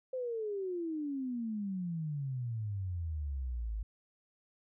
sine exponential sweep, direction down, 524 to 50.5 Hz, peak -34 dBFS, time 0.13-3.83 s, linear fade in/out 5 ms, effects none

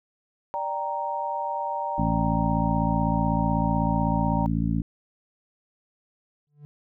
sine chord, G minor, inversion second, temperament equal, 587.3 / 784 / 932.3 Hz, D5 / G5 / Bb5, 0 / 0 / 0 cents, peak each -33 / -32 / -28 dBFS, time 0.54-4.46 s, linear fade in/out 0 ms
harmonic tone, 56 Hz, A1, 31 cents sharp, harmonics 1 / 2 / 3 / 4 / 5, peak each -29 / -30 / -26 / -28 / -30 dBFS, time 1.98-4.82 s, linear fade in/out 5 ms
triangle tone with exponential growth, 146.83 Hz, D3, in tune, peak -36 dBFS, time 6.47-6.65 s, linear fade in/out 0 ms, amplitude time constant 38 ms
effects none

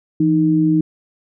sine tone pair together, 165.56 / 311.1 Hz, E3 / D#4, +8 / 0 cents, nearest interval major seventh, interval 1092 cents, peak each -17 / -13 dBFS, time 0.2-0.81 s, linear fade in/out 5 ms, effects none

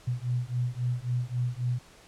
sine beating tone pair, 121.2 / 124.9 Hz, B2 / B2, -32 / +20 cents, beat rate 3.7 Hz, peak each -30 dBFS, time 0.07-1.79 s, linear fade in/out 10 ms, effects pink hiss -54 dBFS RMS until 2.07 s + low-pass 9000 Hz 12 dB/octave

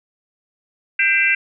sine tone cluster, 1575 / 2038 / 2359 / 2684 Hz, G6 / C7 / D7 / E7, +8 / -46 / +7 / +31 cents, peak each -19 dBFS, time 0.99-1.35 s, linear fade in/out 5 ms, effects none

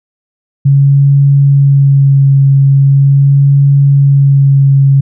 sine tone with vibrato, 138.8 Hz, C#3, 3 cents sharp, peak -3 dBFS, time 0.65-5.01 s, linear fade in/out 10 ms, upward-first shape sine, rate 0.41 Hz, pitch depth 16 cents each way, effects none

